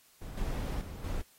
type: noise with level steps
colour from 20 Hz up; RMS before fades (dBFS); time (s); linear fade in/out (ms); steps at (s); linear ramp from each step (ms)
brown; -42 / -34 / -42 / -35; 0.21-1.22; 10; 0.37 / 0.81 / 1.04; 2
effects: white hiss -63 dBFS RMS until 1.38 s + AAC 48 kbps